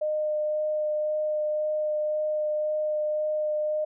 sine tone with vibrato, 609 Hz, D#5, 37 cents flat, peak -24 dBFS, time 0.01-3.85 s, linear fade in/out 10 ms, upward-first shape sine, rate 1.9 Hz, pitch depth 9 cents each way, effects none

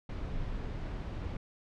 brown noise, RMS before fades -37 dBFS, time 0.09-1.37 s, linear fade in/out 5 ms, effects low-pass 4000 Hz 12 dB/octave

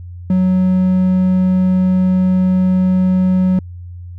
triangle tone, 185 Hz, F#3, in tune, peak -8 dBFS, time 0.3-3.59 s, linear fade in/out 2 ms, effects added 88 Hz sine -28 dBFS peak until 4.18 s

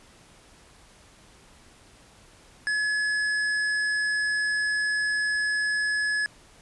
sine tone with hard clipping, 1700 Hz, G#6, 40 cents sharp, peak -25 dBFS, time 2.67-6.26 s, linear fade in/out 0 ms, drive 10 dB, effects pink hiss -54 dBFS RMS until 6.61 s + resampled to 24000 Hz

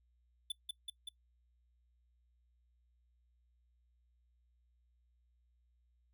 square tone with echo, 3493 Hz, A7, 13 cents flat, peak -36 dBFS, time 0.5-0.52 s, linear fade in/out 5 ms, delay 190 ms, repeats 3, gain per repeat -2 dB, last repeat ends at 1.09 s, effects noise-tail reverb RT60 0.1 s tail -19 dB re dry + added 60 Hz sine -70 dBFS peak until 6.13 s

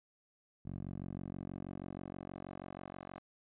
10% pulse tone with band-pass filter sweep, 46.25 Hz, F#1, in tune, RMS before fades -45 dBFS, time 0.65-3.19 s, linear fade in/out 10 ms, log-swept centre 140 to 860 Hz, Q 0.78, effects resampled to 8000 Hz

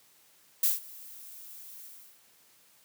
violet noise with ADSR envelope, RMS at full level -23 dBFS, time 0.63-2.22 s, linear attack 5 ms, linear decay 160 ms, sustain -24 dB, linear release 380 ms, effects white hiss -62 dBFS RMS until 2.84 s + high-pass 100 Hz 12 dB/octave

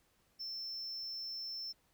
triangle tone, 5340 Hz, E8, 22 cents sharp, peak -39 dBFS, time 0.39-1.73 s, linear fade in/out 20 ms, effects pink hiss -73 dBFS RMS until 1.93 s

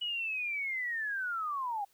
sine linear sweep, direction down, 2947 to 780 Hz, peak -32 dBFS, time 0.01-1.85 s, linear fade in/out 10 ms, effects white hiss -69 dBFS RMS until 1.93 s

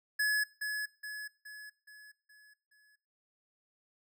square tone with echo, 1700 Hz, G#6, 40 cents sharp, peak -28 dBFS, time 0.19-0.44 s, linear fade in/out 10 ms, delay 420 ms, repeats 6, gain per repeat -6 dB, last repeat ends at 2.96 s, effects noise-tail reverb RT60 0.5 s tail -24 dB re dry

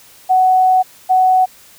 sine tone pair in turn, 745 / 745 Hz, F#5 / F#5, +12 / +12 cents, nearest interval unison, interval 0 cents, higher neither, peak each -8 dBFS, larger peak neither, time 0.29-0.83 / 1.09-1.46 s, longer first, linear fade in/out 20 ms, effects white hiss -44 dBFS RMS until 1.78 s

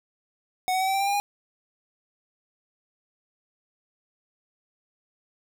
square tone with pitch steps, 740 / 750.3 / 760.8 / 771.4 / 782.2 / 793.1 / 804.2 / 815.4 Hz, F#5 / F#5 / F#5 / G5 / G5 / G5 / G5 / G#5, 0 / +24 / +48 / -28 / -4 / +20 / +44 / -32 cents, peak -23 dBFS, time 0.68-1.2 s, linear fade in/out 0 ms, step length 65 ms, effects none

